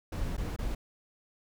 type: noise with dropouts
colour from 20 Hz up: brown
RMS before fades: -33 dBFS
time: 0.12-0.75 s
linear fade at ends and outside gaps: 5 ms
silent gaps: 0.368-0.378 / 0.563-0.587 s
effects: none